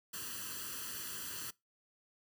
white noise with comb filter, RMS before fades -43 dBFS, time 0.13-1.51 s, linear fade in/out 10 ms, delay 0.67 ms, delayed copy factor +0.85, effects noise-tail reverb RT60 0.2 s tail -22 dB re dry + high-pass 60 Hz 12 dB/octave

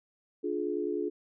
sine chord, D diminished, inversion none, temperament just, 293.7 / 352.4 / 422.9 Hz, D4 / F4 / Ab4, 0 / +16 / +31 cents, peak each -35 / -33 / -33 dBFS, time 0.43-1.1 s, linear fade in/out 20 ms, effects none

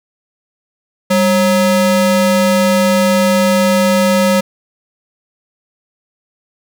square ring-modulated tone, 370 Hz, F#4, in tune, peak -7 dBFS, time 1.1-4.41 s, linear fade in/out 10 ms, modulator 172 Hz, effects none

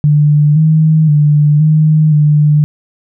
sine tone with pitch steps, 148.4 / 157.3 / 148.4 / 155 / 149.4 Hz, D3 / D#3 / D3 / D#3 / D3, +18 / +19 / +18 / -6 / +30 cents, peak -5 dBFS, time 0.04-2.64 s, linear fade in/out 0 ms, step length 520 ms, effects none

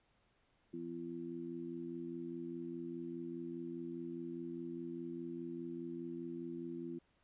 harmonic tone, 84.9 Hz, F2, 48 cents flat, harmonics 2 / 3 / 4, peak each -50 / -46 / -44 dBFS, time 0.73-6.99 s, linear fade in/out 10 ms, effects pink hiss -75 dBFS RMS until 7.23 s + resampled to 8000 Hz

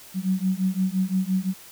sine beating tone pair, 185 / 190.8 Hz, F#3 / G3, 0 / -47 cents, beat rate 5.8 Hz, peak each -24 dBFS, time 0.14-1.54 s, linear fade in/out 50 ms, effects white hiss -46 dBFS RMS until 1.71 s

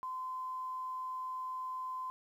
sine tone with quantisation, 1028 Hz, C6, 31 cents flat, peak -37 dBFS, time 0.03-2.1 s, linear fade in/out 0 ms, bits 11, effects none

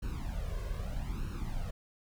brown noise with flanger, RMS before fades -36 dBFS, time 0.02-1.71 s, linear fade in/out 10 ms, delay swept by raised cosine 0.72 to 1.92 ms, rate 0.8 Hz, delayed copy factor +0.85, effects none

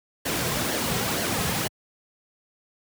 pink noise with flanger, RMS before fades -26 dBFS, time 0.25-1.68 s, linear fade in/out 10 ms, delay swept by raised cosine 0.79 to 3.49 ms, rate 2.1 Hz, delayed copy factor -0.5, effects high-pass 80 Hz 12 dB/octave

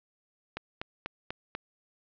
click train, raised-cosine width 0.3 ms, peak -18 dBFS, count 5, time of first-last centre 0.57-1.55 s, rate 4.08 Hz, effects low-pass 4000 Hz 12 dB/octave

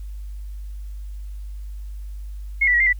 sine tone with pitch steps, 2162 / 1970 / 1913 / 2096 / 1971 Hz, C#7 / B6 / A#6 / C7 / B6, -44 / -5 / +44 / +2 / -4 cents, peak -14 dBFS, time 2.61-2.93 s, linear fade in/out 10 ms, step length 64 ms, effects added 50 Hz sine -30 dBFS peak until 2.99 s + white hiss -59 dBFS RMS until 2.99 s

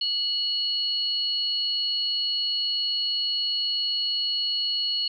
sine tone pair together, 2934 / 4339 Hz, F#7 / C#8, -15 / -38 cents, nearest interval perfect fifth, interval 677 cents, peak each -28 / -25 dBFS, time 0.01-5.08 s, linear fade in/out 5 ms, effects none

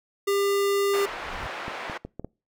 square tone, 399.8 Hz, G4, 34 cents sharp, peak -22 dBFS, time 0.27-1.06 s, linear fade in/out 10 ms
brown noise with exponential growth, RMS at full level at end -34 dBFS, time 0.78-1.47 s, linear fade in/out 1 ms, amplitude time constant 150 ms
pink band-pass noise, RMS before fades -35 dBFS, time 0.93-1.98 s, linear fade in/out 10 ms, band 640 to 2200 Hz, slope 12 dB/octave
clicks, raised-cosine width 2 ms, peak -21 dBFS, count 5, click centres 1.681 / 1.898 / 2.05 / 2.196 / 2.246 s
effects noise-tail reverb RT60 0.3 s tail -24 dB re dry

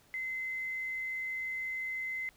sine tone with quantisation, 2057 Hz, C7, 30 cents flat, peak -34 dBFS, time 0.14-2.29 s, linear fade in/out 0 ms, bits 10, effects pink hiss -64 dBFS RMS until 2.36 s

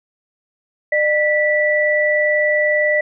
sine tone pair together, 603 / 1963.7 Hz, D5 / B6, +46 / -10 cents, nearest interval octave + minor sixth, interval 2044 cents, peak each -16 dBFS, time 0.92-3.01 s, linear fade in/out 5 ms, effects none

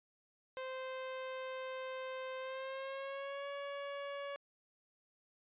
sawtooth tone with pitch glide, 520 to 563.8 Hz, C5 to C#5, -11 to +29 cents, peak -37 dBFS, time 0.57-4.36 s, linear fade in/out 0 ms, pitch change +140 cents, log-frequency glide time 2.39-3.49 s, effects resampled to 8000 Hz

